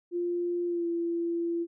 sine tone with pitch glide, 349.2 to 339.3 Hz, F4 to F4, 0 to -50 cents, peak -27 dBFS, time 0.11-1.67 s, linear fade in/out 50 ms, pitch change -50 cents, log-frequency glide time 0.66-0.87 s, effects none

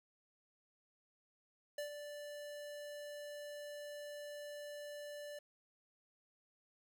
square tone with ADSR envelope, 586 Hz, D5, 4 cents flat, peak -39 dBFS, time 1.78-5.39 s, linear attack 4 ms, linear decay 110 ms, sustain -8 dB, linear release 5 ms, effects 11-bit

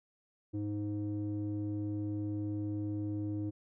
square tone with low-pass filter, 103.83 Hz, G#2, in tune, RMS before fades -36 dBFS, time 0.53-3.51 s, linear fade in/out 20 ms, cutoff 360 Hz, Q 8.9, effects none

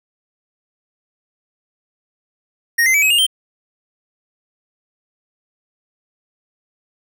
square tone with pitch steps, 1864.7 / 2069 / 2296 / 2547 / 2826 / 3136 Hz, A#6 / C7 / D7 / D#7 / F7 / G7, 0 / -20 / -40 / +40 / +20 / 0 cents, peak -12 dBFS, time 2.78-3.266 s, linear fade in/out 10 ms, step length 81 ms, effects none

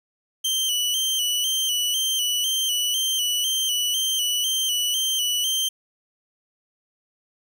sawtooth tone with vibrato, 3047 Hz, G7, 50 cents flat, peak -18 dBFS, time 0.44-5.69 s, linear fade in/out 10 ms, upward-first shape square, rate 2 Hz, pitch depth 52 cents each way, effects none

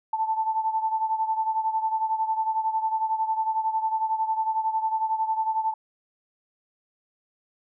sine beating tone pair, 880 / 891 Hz, A5 / A5, 0 / +22 cents, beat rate 11 Hz, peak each -24 / -29 dBFS, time 0.13-5.74 s, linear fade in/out 5 ms, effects none

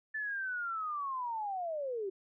sine linear sweep, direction down, 1760 to 370 Hz, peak -34 dBFS, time 0.14-2.1 s, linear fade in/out 10 ms, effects none

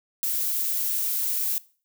violet noise, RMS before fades -26 dBFS, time 0.23-1.58 s, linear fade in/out 0 ms, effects noise-tail reverb RT60 0.4 s tail -20 dB re dry

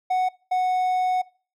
triangle tone pair in turn, 740 / 737.2 Hz, F#5 / F#5, 0 / -7 cents, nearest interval unison, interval 7 cents, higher first, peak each -17 dBFS, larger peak neither, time 0.1-0.29 / 0.51-1.22 s, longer second, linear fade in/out 10 ms, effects noise-tail reverb RT60 0.4 s tail -23 dB re dry

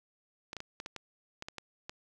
clicks, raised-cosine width 0.2 ms, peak -23 dBFS, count 10, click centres 0.531 / 0.567 / 0.604 / 0.801 / 0.861 / 0.963 / 1.424 / 1.485 / 1.583 / 1.895 s, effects none

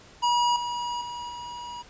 square tone with level steps, 963 Hz, B5, 44 cents flat, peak -21 / -29 / -34 / -36 dBFS, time 0.22-1.83 s, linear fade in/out 20 ms, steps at 0.56 / 1.01 / 1.29 s, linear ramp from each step 2 ms, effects pink hiss -51 dBFS RMS until 1.89 s + resampled to 16000 Hz

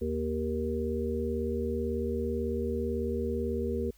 harmonic tone, 78.1 Hz, D#2, 7 cents sharp, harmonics 1 / 3 / 5 / 6, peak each -34 / -34 / -34 / -34 dBFS, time 0.01-3.91 s, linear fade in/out 10 ms, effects added 50 Hz sine -59 dBFS peak until 3.97 s + white hiss -65 dBFS RMS until 3.97 s

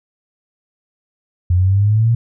sine exponential sweep, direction up, 87.31 to 118.6 Hz, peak -10 dBFS, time 1.5-2.15 s, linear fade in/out 5 ms, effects none

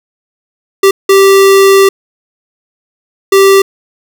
square tone bursts at uneven times, 390.6 Hz, G4, 6 cents flat, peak -3 dBFS, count 3, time 0.83-0.91 / 1.09-1.89 / 3.32-3.62 s, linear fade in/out 5 ms, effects none

